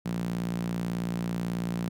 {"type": "tone with high-pass filter", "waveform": "sawtooth", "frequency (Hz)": 58.27, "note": "A#1", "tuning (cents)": 0, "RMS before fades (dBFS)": -31, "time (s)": [0.05, 1.89], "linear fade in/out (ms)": 10, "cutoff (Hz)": 170, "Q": 4, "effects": []}